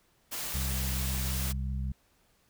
white noise, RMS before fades -36 dBFS, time 0.31-1.53 s, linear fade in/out 20 ms
harmonic tone, 65.41 Hz, C2, in tune, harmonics 1 / 2 / 3, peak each -31 / -37 / -41 dBFS, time 0.54-1.92 s, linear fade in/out 5 ms
effects pink hiss -68 dBFS RMS until 2.49 s

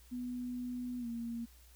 sine tone with pitch glide, 246.9 to 233.2 Hz, B3 to A#3, 0 to +1 cents, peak -37 dBFS, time 0.11-1.46 s, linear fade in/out 20 ms, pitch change -99 cents, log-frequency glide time 0.99-1.07 s, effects added 60 Hz sine -58 dBFS peak until 1.75 s + white hiss -64 dBFS RMS until 1.75 s

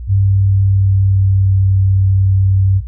sine tone with pitch glide, 97.9 to 96.22 Hz, G2 to G2, -2 to -32 cents, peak -8 dBFS, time 0.07-2.82 s, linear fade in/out 50 ms, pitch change -30 cents, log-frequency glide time 0.32-1.65 s, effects added 60 Hz sine -23 dBFS peak until 2.87 s

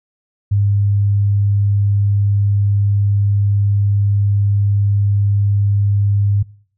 sine tone, 101.2 Hz, G#2, 44 cents flat, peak -11 dBFS, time 0.51-6.43 s, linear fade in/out 10 ms, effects noise-tail reverb RT60 0.5 s tail -22 dB re dry

